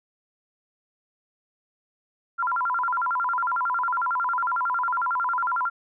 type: tone with vibrato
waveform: sine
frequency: 1174.7 Hz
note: D6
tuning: in tune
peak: -22 dBFS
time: 2.38-5.7 s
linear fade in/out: 20 ms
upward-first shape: square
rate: 11 Hz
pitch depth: 280 cents each way
effects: none